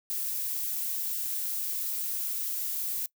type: noise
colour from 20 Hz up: violet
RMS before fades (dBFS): -32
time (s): 0.1-3.06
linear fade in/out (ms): 0
effects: noise-tail reverb RT60 0.1 s tail -22 dB re dry